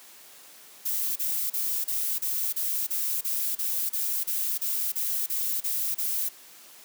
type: noise bursts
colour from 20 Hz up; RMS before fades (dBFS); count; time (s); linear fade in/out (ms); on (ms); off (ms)
violet; -28; 16; 0.85-6.29; 10; 310; 32
effects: white hiss -50 dBFS RMS until 6.84 s + high-pass 200 Hz 12 dB/octave